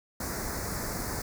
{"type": "band-stop noise", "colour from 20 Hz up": "pink", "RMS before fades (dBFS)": -34, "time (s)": [0.2, 1.22], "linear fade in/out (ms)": 5, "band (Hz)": [2100, 4500], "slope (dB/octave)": 48, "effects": []}